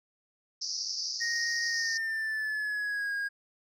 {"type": "band-pass noise", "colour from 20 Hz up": "pink", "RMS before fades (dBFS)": -35, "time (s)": [0.61, 1.98], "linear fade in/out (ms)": 10, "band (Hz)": [4700, 5900], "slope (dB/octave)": 96}
{"type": "tone with pitch glide", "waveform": "triangle", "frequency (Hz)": [1864.7, 1632.7], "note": ["A#6", "G#6"], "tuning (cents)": [0, -30], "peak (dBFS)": -28, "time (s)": [1.2, 3.29], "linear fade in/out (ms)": 20, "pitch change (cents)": -230, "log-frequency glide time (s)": [1.66, 3.14]}
{"effects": []}